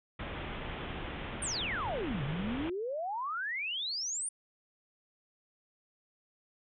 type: low-pass noise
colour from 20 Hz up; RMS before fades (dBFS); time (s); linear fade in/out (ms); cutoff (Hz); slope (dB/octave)
pink; -40; 0.19-2.7; 5; 3500; 96
type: exponential two-way sweep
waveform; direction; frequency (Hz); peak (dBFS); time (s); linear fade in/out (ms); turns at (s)
sine; down then up; 9450 to 130.9 to 9450; -33; 1.42-4.29; 5; 2.23
effects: none